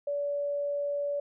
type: tone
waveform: sine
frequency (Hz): 574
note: D5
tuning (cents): -40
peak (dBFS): -28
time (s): 0.07-1.2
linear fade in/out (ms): 5
effects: none